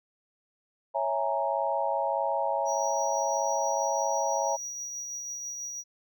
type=chord; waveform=sine; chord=A# half-diminished seventh; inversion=first; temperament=equal; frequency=554.4 / 659.3 / 830.6 / 932.3 Hz; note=C#5 / E5 / G#5 / A#5; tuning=0 / 0 / 0 / 0 cents; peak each=-31 dBFS; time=0.94-4.57 s; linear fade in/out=20 ms
type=tone with tremolo; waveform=triangle; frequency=5780 Hz; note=F#8; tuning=41 cents flat; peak=-32 dBFS; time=2.65-5.84 s; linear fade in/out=50 ms; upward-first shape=triangle; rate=6.1 Hz; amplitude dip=30%
effects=none